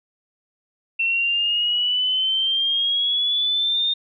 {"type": "exponential sweep", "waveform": "sine", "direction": "up", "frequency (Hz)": [2697, 3660], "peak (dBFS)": -18, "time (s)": [0.99, 3.94], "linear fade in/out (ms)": 10, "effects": []}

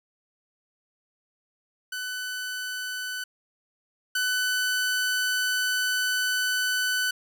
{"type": "tone pair in turn", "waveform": "sawtooth", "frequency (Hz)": [1500, 1500], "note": ["F#6", "F#6"], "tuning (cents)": [23, 23], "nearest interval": "unison", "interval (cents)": 0, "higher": "neither", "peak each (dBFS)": [-27, -20], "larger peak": "second", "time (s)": [[1.92, 3.24], [4.15, 7.11]], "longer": "second", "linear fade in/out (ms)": 5, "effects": []}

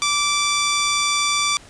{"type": "tone", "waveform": "10% pulse", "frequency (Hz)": 1167, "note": "D6", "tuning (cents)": -11, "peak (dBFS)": -9, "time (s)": [0.02, 1.57], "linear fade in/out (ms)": 0, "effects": ["pink hiss -45 dBFS RMS until 1.69 s", "resampled to 22050 Hz"]}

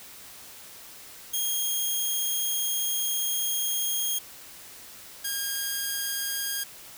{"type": "tone pair in turn", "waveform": "5% pulse", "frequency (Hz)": [3247, 1623.5], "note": ["G#7", "G#6"], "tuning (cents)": [-40, -40], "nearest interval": "octave", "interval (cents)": 1200, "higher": "first", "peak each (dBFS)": [-17, -17], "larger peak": "neither", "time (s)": [[1.33, 4.19], [5.24, 6.64]], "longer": "first", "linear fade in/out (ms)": 10, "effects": ["white hiss -46 dBFS RMS until 6.97 s"]}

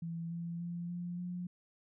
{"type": "tone with pitch steps", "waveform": "sine", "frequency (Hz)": [166.9, 169.62, 172.39, 175.2, 178.05], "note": ["E3", "E3", "F3", "F3", "F3"], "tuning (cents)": [22, 50, -22, 6, 34], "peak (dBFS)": -37, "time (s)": [0.02, 1.47], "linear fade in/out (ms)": 5, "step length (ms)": 290, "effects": []}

